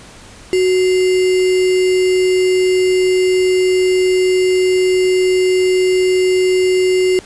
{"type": "tone with sample-and-hold", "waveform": "sine", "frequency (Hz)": 370, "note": "F#4", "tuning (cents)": 0, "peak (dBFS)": -10, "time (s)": [0.53, 7.19], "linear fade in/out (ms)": 0, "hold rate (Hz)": 2450, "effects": ["pink hiss -39 dBFS RMS until 7.25 s", "resampled to 22050 Hz"]}